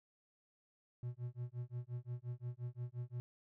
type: tone with tremolo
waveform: triangle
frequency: 122 Hz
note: B2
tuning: 21 cents flat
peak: -36 dBFS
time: 1.03-3.2 s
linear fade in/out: 0 ms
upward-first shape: sine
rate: 5.7 Hz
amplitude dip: 100%
effects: none